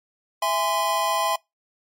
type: chord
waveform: square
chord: E augmented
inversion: none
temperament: just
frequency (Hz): 659.3 / 824.1 / 1030.1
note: E5 / G#5 / B#5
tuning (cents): 0 / -14 / -27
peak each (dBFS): -27 / -27 / -24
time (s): 0.42-1.36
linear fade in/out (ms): 5
effects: noise-tail reverb RT60 0.2 s tail -26 dB re dry + MP3 64 kbps